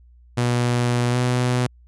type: tone with pitch glide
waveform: sawtooth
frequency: 121.6 to 124.23 Hz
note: B2 to B2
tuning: -26 to +11 cents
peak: -14 dBFS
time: 0.37-1.67 s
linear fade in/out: 10 ms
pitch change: +37 cents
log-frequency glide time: 1.11-1.16 s
effects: added 60 Hz sine -47 dBFS peak until 1.87 s + resampled to 24000 Hz